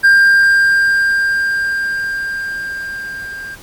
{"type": "tone with level ramp", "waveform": "triangle", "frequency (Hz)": 1595, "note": "G6", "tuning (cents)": 30, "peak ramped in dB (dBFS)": [-3, -24], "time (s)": [0.03, 3.56], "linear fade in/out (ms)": 20, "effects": ["pink hiss -39 dBFS RMS until 3.62 s", "Opus 48 kbps"]}